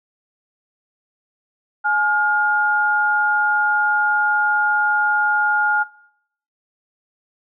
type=tone pair together; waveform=sine; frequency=843 / 1417.8 Hz; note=G#5 / F6; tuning=+26 / +26 cents; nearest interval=major sixth; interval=900 cents; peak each=-20 / -17 dBFS; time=1.84-5.84 s; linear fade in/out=20 ms; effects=noise-tail reverb RT60 0.7 s tail -20 dB re dry